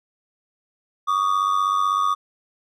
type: ring-modulated tone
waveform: triangle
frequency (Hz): 1178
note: D6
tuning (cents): +5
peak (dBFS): -13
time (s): 1.07-2.15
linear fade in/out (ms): 20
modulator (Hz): 48
effects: none